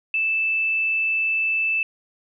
sine tone, 2637 Hz, E7, in tune, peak -19 dBFS, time 0.14-1.83 s, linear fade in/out 2 ms, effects none

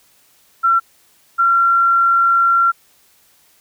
sine tone pair in turn, 1356 / 1369.4 Hz, E6 / F6, +49 / -34 cents, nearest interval unison, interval 17 cents, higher second, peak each -10 dBFS, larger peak neither, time 0.63-0.8 / 1.38-2.72 s, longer second, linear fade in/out 20 ms, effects white hiss -54 dBFS RMS until 3.6 s

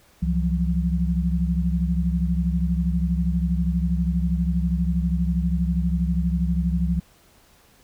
sine tone cluster, 66.3 / 169.4 / 181.8 Hz, C2 / E3 / F#3, +23 / +48 / -30 cents, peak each -23 / -23 / -26 dBFS, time 0.22-7 s, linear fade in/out 10 ms, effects pink hiss -56 dBFS RMS until 7.83 s

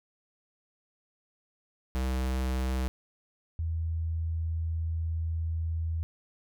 square / sine tone pair in turn, 64.5 / 81.69 Hz, C2 / E2, -24 / -15 cents, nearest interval major third, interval 409 cents, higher second, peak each -28 dBFS, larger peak neither, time 1.95-2.88 / 3.59-6.03 s, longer second, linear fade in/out 0 ms, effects none

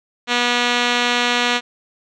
5% pulse tone with low-pass filter, 242.6 Hz, B3, 31 cents flat, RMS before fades -18 dBFS, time 0.27-1.61 s, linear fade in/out 50 ms, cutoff 4500 Hz, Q 3.2, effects none

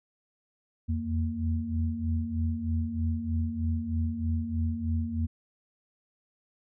sine tone cluster, 83.2 / 86.4 / 231.1 Hz, E2 / F2 / A#3, +17 / -18 / -15 cents, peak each -32 / -30 / -32 dBFS, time 0.88-5.27 s, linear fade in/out 20 ms, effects none

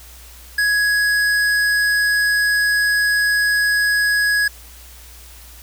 triangle tone with hard clipping, 1669 Hz, G#6, 8 cents sharp, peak -16 dBFS, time 0.58-4.48 s, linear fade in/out 5 ms, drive 17 dB, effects added 60 Hz sine -41 dBFS peak until 5.62 s + white hiss -43 dBFS RMS until 5.62 s

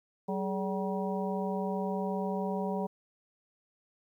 harmonic tone with a mistuned harmonic, 191.5 Hz, G3, 40 cents flat, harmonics 1 / 2 / 3 / 4 / 5, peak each -33 / -36 / -38 / -39 / -40 dBFS, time 0.28-2.87 s, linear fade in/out 10 ms, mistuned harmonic 2, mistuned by +150 cents, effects 11-bit

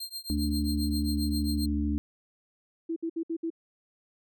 sawtooth tone with tremolo, 4186 Hz, C8, in tune, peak -30 dBFS, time 0-1.66 s, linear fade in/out 5 ms, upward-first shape triangle, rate 7.5 Hz, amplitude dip 100%
harmonic tone, 73.42 Hz, D2, in tune, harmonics 1 / 3 / 4, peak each -29 / -31 / -30 dBFS, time 0.3-1.98 s, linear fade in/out 0 ms
sine tone bursts, 329.6 Hz, E4, in tune, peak -28 dBFS, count 5, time 2.89-3.503 s, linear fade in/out 10 ms, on 73 ms, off 62 ms
effects none

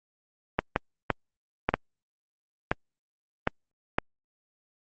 clicks, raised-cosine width 0.5 ms, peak -7 dBFS, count 8, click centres 0.59 / 0.761 / 1.103 / 1.69 / 1.74 / 2.715 / 3.474 / 3.985 s, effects Opus 32 kbps

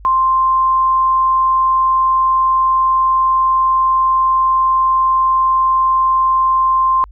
sine tone, 1050 Hz, C6, 6 cents sharp, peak -10 dBFS, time 0.05-7.04 s, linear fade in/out 0 ms, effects added 50 Hz sine -35 dBFS peak until 7.11 s

